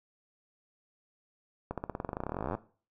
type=accelerating click train; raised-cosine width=1 ms; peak=-20 dBFS; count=30; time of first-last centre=1.71-2.55 s; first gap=67 ms; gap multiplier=0.93; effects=noise-tail reverb RT60 0.4 s tail -17 dB re dry